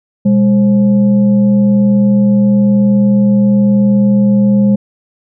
sine tone with frequency modulation, 203.5 Hz, G#3, 35 cents flat, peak -6 dBFS, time 0.25-4.76 s, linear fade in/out 10 ms, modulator 326 Hz, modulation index 0.42, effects none

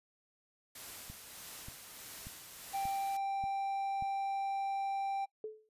white noise with tremolo, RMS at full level -47 dBFS, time 0.75-3.17 s, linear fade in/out 5 ms, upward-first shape sine, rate 1.6 Hz, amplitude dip 35%
click train, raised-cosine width 5 ms, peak -35 dBFS, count 6, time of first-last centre 1.1-4.024 s, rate 1.71 Hz
triangle tone, 786 Hz, G5, 4 cents sharp, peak -31 dBFS, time 2.73-5.26 s, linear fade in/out 20 ms
sine tone with exponential decay, 433.2 Hz, A4, 27 cents flat, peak -35 dBFS, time 5.44-5.69 s, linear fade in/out 2 ms, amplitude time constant 54 ms
effects noise-tail reverb RT60 0.1 s tail -23 dB re dry + resampled to 32000 Hz

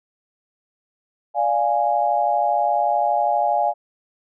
sine chord, D diminished, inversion none, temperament equal with one note detuned, 585.6 / 698.5 / 830.6 Hz, D5 / F5 / Ab5, -5 / 0 / 0 cents, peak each -24 / -20 / -20 dBFS, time 1.34-3.74 s, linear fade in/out 50 ms, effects none

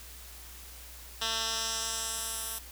10% pulse tone with band-pass filter sweep, 224.6 Hz, A3, 36 cents sharp, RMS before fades -34 dBFS, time 1.21-2.59 s, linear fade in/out 10 ms, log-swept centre 4100 to 12000 Hz, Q 1.5, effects added 60 Hz sine -49 dBFS peak until 2.71 s + white hiss -49 dBFS RMS until 2.71 s

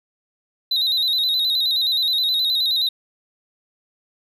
triangle tone with vibrato, 3888 Hz, B7, 28 cents flat, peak -16 dBFS, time 0.71-2.89 s, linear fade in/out 5 ms, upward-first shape square, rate 9.5 Hz, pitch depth 57 cents each way, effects none

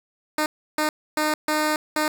10% pulse tone bursts at uneven times, 305.7 Hz, D#4, 30 cents flat, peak -12 dBFS, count 5, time 0.38-0.46 / 0.78-0.89 / 1.17-1.34 / 1.48-1.76 / 1.96-2.08 s, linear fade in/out 2 ms, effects none

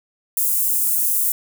white high-pass noise, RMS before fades -19 dBFS, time 0.37-1.32 s, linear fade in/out 2 ms, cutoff 8600 Hz, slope 24 dB/octave, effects none

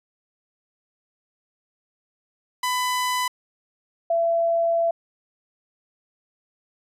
sawtooth / sine tone pair in turn, 1000 / 671.9 Hz, B5 / E5, +21 / +33 cents, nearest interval perfect fifth, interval 688 cents, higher first, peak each -18 dBFS, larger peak neither, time 2.63-3.28 / 4.1-4.91 s, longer second, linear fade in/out 5 ms, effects resampled to 32000 Hz

